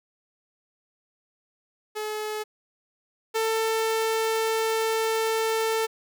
sawtooth tone pair in turn, 427.4 / 445.6 Hz, G#4 / A4, +50 / +22 cents, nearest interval minor second, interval 72 cents, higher second, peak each -25 / -19 dBFS, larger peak second, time 1.95-2.44 / 3.34-5.87 s, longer second, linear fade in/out 20 ms, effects none

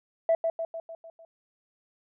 sine tone with echo, 659.3 Hz, E5, in tune, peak -18 dBFS, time 0.29-0.35 s, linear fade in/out 2 ms, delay 150 ms, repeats 6, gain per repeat -5 dB, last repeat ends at 1.25 s, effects tanh soft clip ceiling -16 dBFS

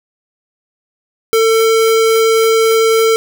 square tone, 448.2 Hz, A4, 32 cents sharp, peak -9 dBFS, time 1.33-3.16 s, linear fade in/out 0 ms, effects none

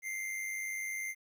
square tone with amplitude modulation, 2093 Hz, C7, in tune, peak -34 dBFS, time 0.02-1.15 s, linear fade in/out 50 ms, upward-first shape sine, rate 100 Hz, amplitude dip 55%, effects 12-bit

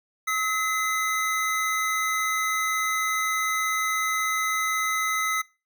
square tone pair together, 1284.5 / 2039 Hz, E6 / C7, -45 / -45 cents, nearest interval minor sixth, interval 800 cents, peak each -27 dBFS, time 0.27-5.42 s, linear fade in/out 10 ms, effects noise-tail reverb RT60 0.3 s tail -22 dB re dry

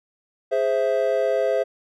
triangle chord, Ab augmented, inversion none, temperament equal, 415.3 / 523.3 / 659.3 Hz, Ab4 / C5 / E5, 0 / 0 / 0 cents, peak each -23 / -20 / -21 dBFS, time 0.51-1.64 s, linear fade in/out 20 ms, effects none

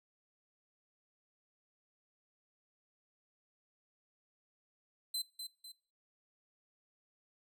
sawtooth tone with echo, 4060 Hz, B7, 47 cents sharp, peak -32 dBFS, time 5.14-5.22 s, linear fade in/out 5 ms, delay 250 ms, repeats 2, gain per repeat -7 dB, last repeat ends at 5.72 s, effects noise-tail reverb RT60 0.5 s tail -23 dB re dry

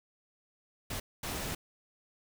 pink noise bursts at uneven times, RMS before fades -37 dBFS, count 2, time 0.9-1 / 1.23-1.55 s, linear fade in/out 5 ms, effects none

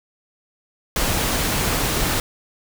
pink noise, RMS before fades -21 dBFS, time 0.96-2.2 s, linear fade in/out 2 ms, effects none

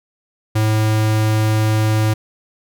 square tone, 108.6 Hz, A2, 22 cents flat, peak -14 dBFS, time 0.55-2.14 s, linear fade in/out 10 ms, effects none

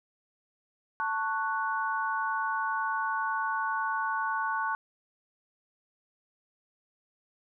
sine chord, F# minor, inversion first, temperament just, 888 / 1110 / 1480 Hz, A5 / C#6 / F#6, +16 / +2 / 0 cents, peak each -32 dBFS, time 1-4.75 s, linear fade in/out 0 ms, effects none

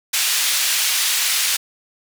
pink band-pass noise, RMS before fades -19 dBFS, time 0.13-1.57 s, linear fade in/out 10 ms, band 2500 to 15000 Hz, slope 12 dB/octave, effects none

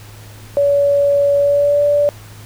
sine tone with pitch glide, 568 to 580.9 Hz, C#5 to D5, +42 to -19 cents, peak -10 dBFS, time 0.57-2.09 s, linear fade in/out 0 ms, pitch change +39 cents, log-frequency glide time 1.37-1.84 s, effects added 105 Hz sine -36 dBFS peak until 2.45 s + pink hiss -41 dBFS RMS until 2.45 s

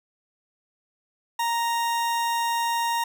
40% pulse tone, 932.3 Hz, A#5, in tune, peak -22 dBFS, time 1.39-3.04 s, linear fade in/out 5 ms, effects none

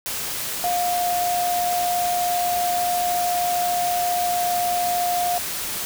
sine tone in noise, 709 Hz, F5, 26 cents sharp, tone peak -20 dBFS, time 0.64-5.38 s, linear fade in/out 0 ms, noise white, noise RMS -28 dBFS, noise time 0.06-5.85 s, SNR +5 dB, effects none

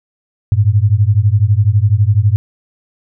sine beating tone pair, 98 / 110 Hz, G2 / A2, 0 / 0 cents, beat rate 12 Hz, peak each -11 dBFS, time 0.52-2.36 s, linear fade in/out 0 ms, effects none

